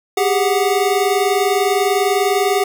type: tone cluster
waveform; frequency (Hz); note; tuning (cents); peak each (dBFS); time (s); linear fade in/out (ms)
square; 390.6 / 410.6 / 737; G4 / G#4 / F#5; -6 / -20 / -7; -19; 0.17-2.64; 5
effects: none